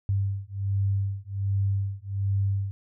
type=beating tone pair; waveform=sine; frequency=98 / 99.3 Hz; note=G2 / G2; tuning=0 / +23 cents; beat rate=1.3 Hz; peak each=-27 dBFS; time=0.09-2.71 s; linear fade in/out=0 ms; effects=none